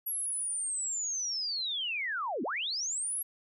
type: linear two-way sweep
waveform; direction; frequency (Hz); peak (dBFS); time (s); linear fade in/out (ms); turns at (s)
sine; down then up; 11490 to 210 to 11490; -31; 0.06-3.23; 10; 2.43
effects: none